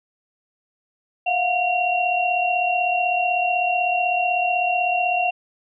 sine tone cluster, 685 / 721 / 2747 Hz, F5 / F#5 / F7, -34 / -45 / -29 cents, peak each -27 / -20 / -23 dBFS, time 1.26-5.31 s, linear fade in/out 10 ms, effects none

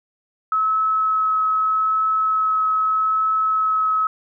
sine tone with vibrato, 1290 Hz, E6, 38 cents flat, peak -16 dBFS, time 0.52-4.07 s, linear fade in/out 2 ms, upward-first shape triangle, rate 0.81 Hz, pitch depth 9 cents each way, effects none

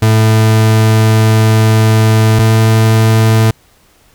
40% pulse tone pair in turn, 110 / 110.96 Hz, A2 / A2, 0 / +15 cents, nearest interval unison, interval 15 cents, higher second, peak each -5 dBFS, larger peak neither, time 0.02-2.39 / 2.39-3.51 s, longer first, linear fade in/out 5 ms, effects pink hiss -49 dBFS RMS until 4.14 s

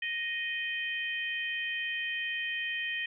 harmonic tone, 622.3 Hz, D#5, in tune, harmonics 3 / 4 / 5, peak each -34 / -36 / -38 dBFS, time 0.02-3.06 s, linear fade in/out 5 ms, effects none

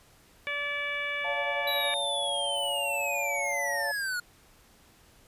harmonic tone, 577 Hz, D5, 31 cents flat, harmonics 1 / 2 / 3 / 4 / 5 / 6, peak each -39 / -41 / -35 / -32 / -42 / -44 dBFS, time 0.47-1.94 s, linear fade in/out 0 ms
sine chord, Db augmented, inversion none, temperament equal with one note detuned, 566.3 / 698.5 / 880 Hz, Db5 / F5 / A5, +37 / 0 / 0 cents, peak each -34 / -36 / -36 dBFS, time 1.24-3.92 s, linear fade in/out 10 ms
square linear sweep, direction down, 3935 to 1424 Hz, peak -30 dBFS, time 1.67-4.2 s, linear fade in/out 5 ms
effects pink hiss -59 dBFS RMS until 5.27 s + resampled to 32000 Hz

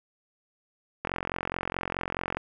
click train, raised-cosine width 0.5 ms, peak -14 dBFS, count 60, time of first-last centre 1.05-2.37 s, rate 44.7 Hz, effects none

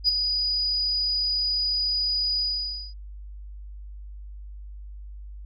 sine tone with ADSR envelope, 4933 Hz, D#8, 16 cents flat, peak -14 dBFS, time 0.04-2.94 s, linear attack 45 ms, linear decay 11 ms, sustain -8 dB, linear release 540 ms, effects tanh soft clip ceiling -10 dBFS + added 50 Hz sine -37 dBFS peak until 5.45 s

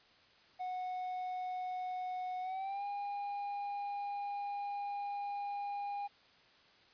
triangle tone with pitch glide, 735 to 810.8 Hz, F#5 to G#5, -12 to -42 cents, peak -35 dBFS, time 0.59-6.08 s, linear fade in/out 20 ms, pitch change +170 cents, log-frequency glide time 2.41-2.84 s, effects white hiss -64 dBFS RMS until 6.93 s + resampled to 11025 Hz

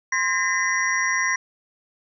sine tone cluster, 1048 / 1621 / 1833 / 2014 / 5730 Hz, C6 / G#6 / A#6 / B6 / F8, +2 / -42 / -30 / +33 / +44 cents, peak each -27 / -31 / -24 / -24 / -29 dBFS, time 0.12-1.36 s, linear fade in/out 5 ms, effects none

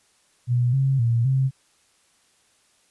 sine tone with pitch steps, 122.2 / 134.9 / 116.9 / 133 Hz, B2 / C#3 / A#2 / C3, -18 / -47 / +5 / +29 cents, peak -17 dBFS, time 0.47-1.51 s, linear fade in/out 50 ms, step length 260 ms, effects white hiss -62 dBFS RMS until 2.9 s + resampled to 24000 Hz

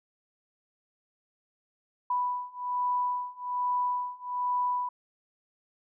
sine beating tone pair, 987.8 / 989 Hz, B5 / B5, 0 / +2 cents, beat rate 1.2 Hz, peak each -31 / -30 dBFS, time 2.1-4.89 s, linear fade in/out 5 ms, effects none

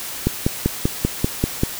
click train, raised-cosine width 3 ms, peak -3 dBFS, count 8, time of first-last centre 0.27-1.635 s, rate 5.13 Hz, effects white hiss -30 dBFS RMS until 1.79 s

